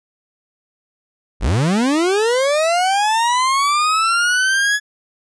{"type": "linear sweep", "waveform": "40% pulse", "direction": "up", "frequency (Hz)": [34.55, 1700], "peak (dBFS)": -13, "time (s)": [1.4, 4.8], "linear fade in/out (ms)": 50, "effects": ["resampled to 22050 Hz"]}